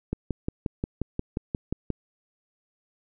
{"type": "click train", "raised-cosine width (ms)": 3, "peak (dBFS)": -14, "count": 11, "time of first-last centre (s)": [0.13, 1.903], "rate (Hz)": 5.64, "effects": []}